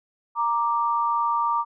sine tone pair together, 934.2 / 1177 Hz, A#5 / D6, +3 / +3 cents, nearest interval major third, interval 400 cents, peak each -23 dBFS, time 0.35-1.65 s, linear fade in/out 50 ms, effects none

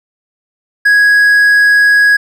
triangle tone, 1661.2 Hz, G#6, in tune, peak -3 dBFS, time 0.85-2.17 s, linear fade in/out 10 ms, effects none

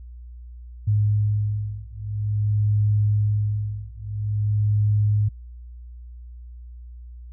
sine beating tone pair, 104.5 / 104.99 Hz, G#2 / G#2, +11 / +19 cents, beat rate 0.49 Hz, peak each -22 dBFS, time 0.87-5.29 s, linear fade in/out 10 ms, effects added 60 Hz sine -37 dBFS peak until 7.32 s

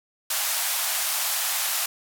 white band-pass noise, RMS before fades -26 dBFS, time 0.3-1.86 s, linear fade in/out 5 ms, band 620 to 16000 Hz, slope 48 dB/octave, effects none

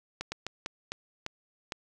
slowing click train, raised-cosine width 0.2 ms, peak -17 dBFS, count 7, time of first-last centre 0.21-1.722 s, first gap 110 ms, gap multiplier 1.33, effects none

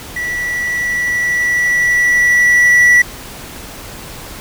triangle tone with level ramp, 1952 Hz, B6, 21 cents flat, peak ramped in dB -16 to -3 dBFS, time 0.16-3.02 s, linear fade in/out 5 ms, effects pink hiss -31 dBFS RMS until 4.4 s

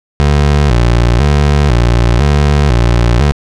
25% pulse tone with vibrato, 65.41 Hz, C2, in tune, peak -3 dBFS, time 0.2-3.32 s, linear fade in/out 0 ms, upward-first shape square, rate 1 Hz, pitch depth 180 cents each way, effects low-pass 6000 Hz 12 dB/octave

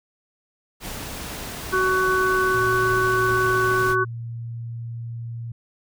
pink noise, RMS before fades -33 dBFS, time 0.8-3.96 s, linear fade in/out 50 ms
harmonic tone, 374.2 Hz, F#4, 20 cents sharp, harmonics 1 / 3 / 4, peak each -22 / -22 / -22 dBFS, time 1.72-4.05 s, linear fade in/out 20 ms
sine tone, 116.54 Hz, A#2, in tune, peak -29 dBFS, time 2.54-5.52 s, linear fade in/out 5 ms
effects none

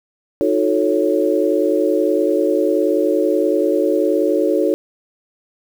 sine chord, D# half-diminished seventh, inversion none, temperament equal with one note detuned, 311.1 / 361.5 / 440 / 554.4 Hz, D#4 / F#4 / A4 / C#5, 0 / -40 / 0 / 0 cents, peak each -19 dBFS, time 0.41-4.74 s, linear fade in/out 0 ms, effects 7-bit

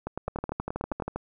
two click trains, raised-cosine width 1 ms, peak -17 / -17 dBFS, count 12 / 10, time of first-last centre 0.28-1.16 / 0.07-1.022 s, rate 12.5 / 9.45 Hz, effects none

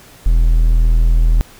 triangle tone, 40.71 Hz, E1, 21 cents flat, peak -6 dBFS, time 0.26-1.41 s, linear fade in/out 0 ms, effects pink hiss -42 dBFS RMS until 1.59 s

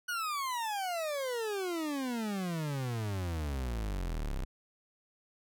40% pulse exponential sweep, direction down, 1480 to 30.75 Hz, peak -32 dBFS, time 0.08-4.45 s, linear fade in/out 10 ms, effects none

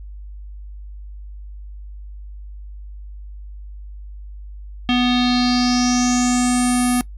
square tone with low-pass filter sweep, 246.9 Hz, B3, in tune, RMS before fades -17 dBFS, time 4.89-7.01 s, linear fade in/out 0 ms, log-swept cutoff 3200 to 11000 Hz, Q 6.1, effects noise-tail reverb RT60 0.1 s tail -20 dB re dry + added 50 Hz sine -32 dBFS peak until 7.17 s

